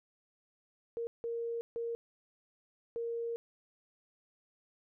sine tone bursts at uneven times, 465.6 Hz, A#4, 2 cents flat, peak -34 dBFS, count 4, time 0.97-1.07 / 1.24-1.61 / 1.76-1.95 / 2.96-3.36 s, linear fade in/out 0 ms, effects none

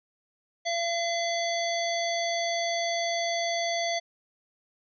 harmonic tone with a mistuned harmonic, 680 Hz, F5, 46 cents flat, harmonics 1 / 3 / 5 / 7 / 9, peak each -28 / -33 / -35 / -36 / -38 dBFS, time 0.65-4 s, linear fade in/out 20 ms, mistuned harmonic 7, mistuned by -92 cents, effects none

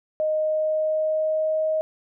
sine tone with pitch glide, 620 to 627.9 Hz, D#5 to D#5, -6 to +16 cents, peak -20 dBFS, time 0.2-1.81 s, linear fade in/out 0 ms, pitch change +22 cents, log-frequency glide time 0.34-1.66 s, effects none

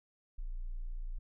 sine tone, 29.14 Hz, A#0, in tune, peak -36 dBFS, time 0.38-1.19 s, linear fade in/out 10 ms, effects none

